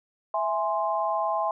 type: chord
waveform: sine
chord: E augmented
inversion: none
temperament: equal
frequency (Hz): 659.3 / 830.6 / 1046.5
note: E5 / G#5 / B#5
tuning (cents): 0 / 0 / 0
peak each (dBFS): -28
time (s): 0.34-1.51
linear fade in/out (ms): 2
effects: none